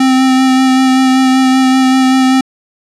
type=tone with vibrato; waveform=square; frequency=261 Hz; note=C4; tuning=4 cents flat; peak=-7 dBFS; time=0-2.41 s; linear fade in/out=5 ms; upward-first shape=sine; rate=5.2 Hz; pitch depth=14 cents each way; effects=low-pass 8000 Hz 12 dB/octave